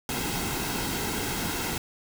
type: noise with comb filter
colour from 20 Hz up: pink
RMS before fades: -30 dBFS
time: 0.09-1.78 s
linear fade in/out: 2 ms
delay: 1.7 ms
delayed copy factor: -0.55
effects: none